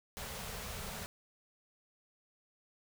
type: band-stop noise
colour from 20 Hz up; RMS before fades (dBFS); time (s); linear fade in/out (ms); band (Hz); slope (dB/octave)
pink; -43; 0.17-1.06; 0; 240 to 390; 96
effects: none